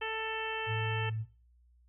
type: harmonic tone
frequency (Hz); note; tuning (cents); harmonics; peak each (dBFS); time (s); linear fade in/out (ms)
442.3; A4; +9; 1 / 2 / 3 / 4 / 5 / 6 / 7; -39 / -40 / -44 / -40 / -46 / -40 / -43; 0.01-1.1; 10
type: tone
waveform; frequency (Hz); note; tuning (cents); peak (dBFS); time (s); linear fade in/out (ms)
sine; 110.2; A2; +3; -32; 0.66-1.26; 50
effects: noise-tail reverb RT60 0.4 s tail -21 dB re dry + added 60 Hz sine -61 dBFS peak until 1.88 s